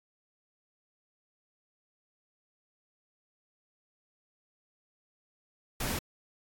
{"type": "noise", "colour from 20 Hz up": "pink", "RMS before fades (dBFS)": -33, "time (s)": [5.8, 5.99], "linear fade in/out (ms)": 5, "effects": ["AAC 64 kbps"]}